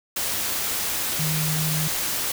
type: tone in noise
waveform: sine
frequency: 155.56 Hz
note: D#3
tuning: in tune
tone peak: -24 dBFS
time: 1.19-1.88 s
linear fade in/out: 5 ms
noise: white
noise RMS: -26 dBFS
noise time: 0.16-2.32 s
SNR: -1 dB
effects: none